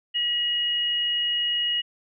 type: tone pair together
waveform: sine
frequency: 1927 / 2887 Hz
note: B6 / F#7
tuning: -43 / -43 cents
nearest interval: perfect fifth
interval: 700 cents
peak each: -34 / -22 dBFS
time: 0.14-1.82 s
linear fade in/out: 20 ms
effects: none